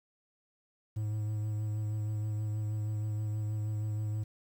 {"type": "tone with vibrato", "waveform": "triangle", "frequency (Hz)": 106.8, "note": "G#2", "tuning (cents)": 49, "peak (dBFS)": -29, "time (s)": [0.96, 4.24], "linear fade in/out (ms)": 10, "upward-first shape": "sine", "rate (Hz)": 6.3, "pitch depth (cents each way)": 20, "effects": ["10-bit"]}